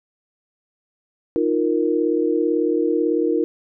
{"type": "chord", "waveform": "sine", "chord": "Eb suspended second", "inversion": "none", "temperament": "equal", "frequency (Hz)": [311.1, 349.2, 466.2], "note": ["Eb4", "F4", "Bb4"], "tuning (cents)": [0, 0, 0], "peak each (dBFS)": -21, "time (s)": [1.36, 3.44], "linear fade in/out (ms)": 0, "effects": []}